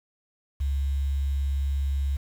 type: tone with quantisation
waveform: sine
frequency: 69.3 Hz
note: C#2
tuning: in tune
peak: -23 dBFS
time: 0.6-2.17 s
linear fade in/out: 10 ms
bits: 8
effects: none